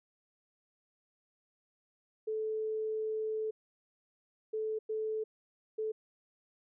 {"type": "tone bursts at uneven times", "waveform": "sine", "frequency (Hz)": 435.7, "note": "A4", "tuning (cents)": -17, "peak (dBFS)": -32, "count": 4, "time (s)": [[2.27, 3.51], [4.53, 4.79], [4.89, 5.24], [5.78, 5.92]], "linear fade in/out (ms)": 10, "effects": []}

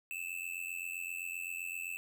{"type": "tone with amplitude modulation", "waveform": "square", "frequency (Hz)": 2632, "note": "E7", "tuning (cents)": -3, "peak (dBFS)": -35, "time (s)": [0.11, 1.97], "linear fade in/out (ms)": 0, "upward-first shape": "sine", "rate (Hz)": 87.7, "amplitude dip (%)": 85, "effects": []}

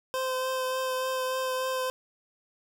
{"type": "tone with vibrato", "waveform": "25% pulse", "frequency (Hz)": 517, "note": "C5", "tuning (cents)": -21, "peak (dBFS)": -24, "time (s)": [0.14, 1.9], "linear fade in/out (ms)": 0, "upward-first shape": "triangle", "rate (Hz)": 3.4, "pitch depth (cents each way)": 16, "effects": []}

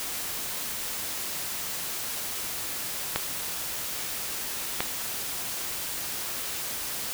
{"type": "clicks", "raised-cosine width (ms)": 0.3, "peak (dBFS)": -8, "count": 2, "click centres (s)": [3.16, 4.805], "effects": ["white hiss -33 dBFS RMS until 7.13 s"]}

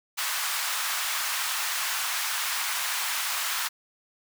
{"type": "high-pass noise", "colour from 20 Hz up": "pink", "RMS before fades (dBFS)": -29, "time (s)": [0.17, 3.69], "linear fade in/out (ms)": 20, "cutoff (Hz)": 1000, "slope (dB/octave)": 24, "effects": []}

